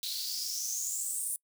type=noise with high-pass filter sweep; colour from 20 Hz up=white; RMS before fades=-35 dBFS; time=0.03-1.36 s; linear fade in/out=0 ms; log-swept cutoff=3900 to 9600 Hz; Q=6.7; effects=noise-tail reverb RT60 0.1 s tail -26 dB re dry